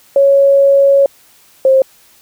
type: tone pair in turn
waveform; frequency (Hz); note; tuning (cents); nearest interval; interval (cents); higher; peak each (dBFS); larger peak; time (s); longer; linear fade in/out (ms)
sine; 554.4 / 530.6; C#5 / C5; 0 / +24; minor second; 76; first; -5; neither; 0.16-1.06 / 1.65-1.82; first; 2
effects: white hiss -47 dBFS RMS until 2.21 s